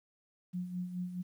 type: tone with tremolo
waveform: sine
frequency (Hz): 179.8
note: F#3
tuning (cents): -49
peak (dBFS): -33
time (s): 0.53-1.23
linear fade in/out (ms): 20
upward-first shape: sine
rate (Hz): 4.7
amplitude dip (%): 60
effects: 11-bit